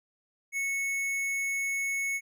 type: tone with tanh clipping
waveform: sine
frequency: 2204 Hz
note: C#7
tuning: 11 cents flat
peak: -30 dBFS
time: 0.52-2.21 s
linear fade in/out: 50 ms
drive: 15 dB
effects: none